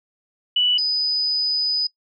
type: tone pair in turn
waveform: sine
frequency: 2960 / 4987 Hz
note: F#7 / D#8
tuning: 0 / +3 cents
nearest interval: major sixth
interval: 903 cents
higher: second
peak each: -15 / -18 dBFS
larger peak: first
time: 0.56-0.78 / 0.78-1.87 s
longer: second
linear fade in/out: 5 ms
effects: noise-tail reverb RT60 0.1 s tail -23 dB re dry